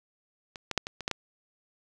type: clicks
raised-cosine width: 0.2 ms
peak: -23 / -14 / -7 / -18 / -20 / -12 / -12 dBFS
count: 7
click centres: 0.558 / 0.713 / 0.777 / 0.869 / 1.007 / 1.079 / 1.113 s
effects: none